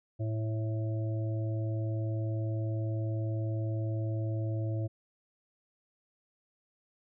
harmonic tone, 110 Hz, A2, in tune, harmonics 1 / 3 / 5 / 6, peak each -30 / -40 / -44 / -46 dBFS, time 0.19-4.88 s, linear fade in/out 20 ms, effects none

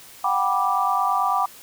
sine chord, G major seventh, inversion third, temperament just, 735 / 784 / 980 / 1176 Hz, F#5 / G5 / B5 / D6, -12 / 0 / -14 / +2 cents, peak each -26 / -24 / -25 / -22 dBFS, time 0.24-1.46 s, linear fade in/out 5 ms, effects white hiss -45 dBFS RMS until 1.62 s

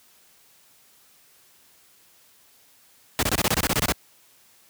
pink noise bursts, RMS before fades -21 dBFS, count 12, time 3.19-3.921 s, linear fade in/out 0 ms, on 38 ms, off 25 ms, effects white hiss -57 dBFS RMS until 4.69 s + high-pass 60 Hz 12 dB/octave

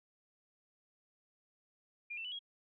sine tone with pitch steps, 2412 / 2676 / 2970 / 3295 Hz, D7 / E7 / F#7 / G#7, +46 / +25 / +6 / -14 cents, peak -40 dBFS, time 2.1-2.392 s, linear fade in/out 10 ms, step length 73 ms, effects none

